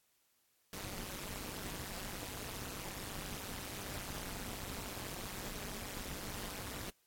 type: noise with amplitude modulation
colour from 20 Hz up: pink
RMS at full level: -40 dBFS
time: 0.73-6.9 s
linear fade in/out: 2 ms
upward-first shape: sine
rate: 196 Hz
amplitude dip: 95%
effects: white hiss -75 dBFS RMS until 7.06 s + AAC 64 kbps